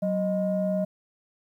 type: tone pair together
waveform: sine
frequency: 187.74 / 621 Hz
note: F#3 / D#5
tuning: +25 / -3 cents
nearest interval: octave + major sixth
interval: 2072 cents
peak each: -25 dBFS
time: 0.02-0.85 s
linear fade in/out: 10 ms
effects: tanh soft clip ceiling -17 dBFS + 10-bit